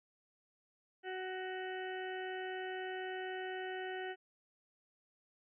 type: harmonic tone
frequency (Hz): 373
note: F#4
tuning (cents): +14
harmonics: 1 / 2 / 4 / 5 / 6 / 7 / 8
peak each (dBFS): -42 / -45 / -48 / -48 / -59 / -58 / -53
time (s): 1.03-4.16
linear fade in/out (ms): 50
effects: none